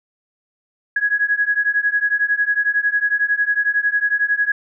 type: beating tone pair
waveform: sine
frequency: 1661.2 / 1672.2 Hz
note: G#6 / G#6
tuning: 0 / +11 cents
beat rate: 11 Hz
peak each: -19 / -18 dBFS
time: 0.96-4.52 s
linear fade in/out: 5 ms
effects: none